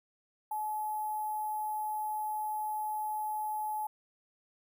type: tone with sample-and-hold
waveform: sine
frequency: 854 Hz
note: G#5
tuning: 48 cents sharp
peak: -32 dBFS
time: 0.51-3.87 s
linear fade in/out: 5 ms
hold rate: 11025 Hz
effects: none